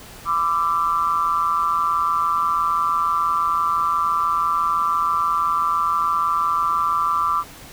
sine tone with amplitude modulation, 1174.7 Hz, D6, in tune, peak -13 dBFS, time 0.25-7.44 s, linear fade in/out 50 ms, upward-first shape sine, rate 166 Hz, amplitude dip 90%, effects pink hiss -41 dBFS RMS until 7.72 s

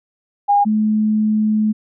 sine tone pair in turn, 813 / 214.7 Hz, G#5 / A3, -37 / -42 cents, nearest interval octave + major seventh, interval 2305 cents, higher first, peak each -10 / -13 dBFS, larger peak first, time 0.48-0.65 / 0.65-1.73 s, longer second, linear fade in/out 20 ms, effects none

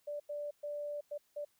sine tone bursts at uneven times, 586 Hz, D5, 4 cents flat, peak -37 dBFS, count 5, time 0.07-0.2 / 0.29-0.51 / 0.63-1.01 / 1.11-1.18 / 1.36-1.45 s, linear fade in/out 10 ms, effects white hiss -74 dBFS RMS until 1.59 s

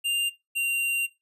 square tone pair in turn, 2794 / 2768 Hz, F7 / F7, 0 / -16 cents, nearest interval unison, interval 16 cents, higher first, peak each -24 dBFS, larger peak neither, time 0.04-0.3 / 0.55-1.07 s, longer second, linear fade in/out 20 ms, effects noise-tail reverb RT60 0.2 s tail -17 dB re dry + resampled to 32000 Hz

